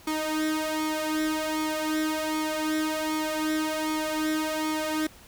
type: tone with flanger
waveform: sawtooth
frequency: 311.1 Hz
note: D#4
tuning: in tune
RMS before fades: -28 dBFS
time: 0.07-5.07 s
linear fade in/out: 5 ms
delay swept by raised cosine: 0.88 to 2.68 ms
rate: 1.3 Hz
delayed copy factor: +0.7
effects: pink hiss -51 dBFS RMS until 5.27 s